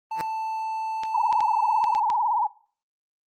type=tone; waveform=triangle; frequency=883 Hz; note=A5; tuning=6 cents sharp; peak=-25 dBFS; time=0.11-2 s; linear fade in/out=5 ms
type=tone with exponential growth; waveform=5% pulse; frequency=164.81 Hz; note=E3; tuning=in tune; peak=-17 dBFS; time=0.13-0.21 s; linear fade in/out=0 ms; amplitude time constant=17 ms
type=clicks; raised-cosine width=0.2 ms; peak=-17 dBFS; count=6; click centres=1.035 / 1.327 / 1.406 / 1.841 / 1.95 / 2.101 s
type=tone with vibrato; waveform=sine; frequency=902 Hz; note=A5; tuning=43 cents sharp; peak=-20 dBFS; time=1.14-2.47 s; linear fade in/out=5 ms; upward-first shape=triangle; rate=18 Hz; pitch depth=180 cents each way
effects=noise-tail reverb RT60 0.4 s tail -18 dB re dry + Opus 24 kbps